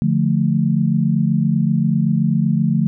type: chord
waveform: sine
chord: D minor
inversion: none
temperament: equal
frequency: 146.83 / 174.61 / 220 Hz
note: D3 / F3 / A3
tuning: 0 / 0 / 0 cents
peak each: -18 dBFS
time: 0.02-2.87 s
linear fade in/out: 0 ms
effects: none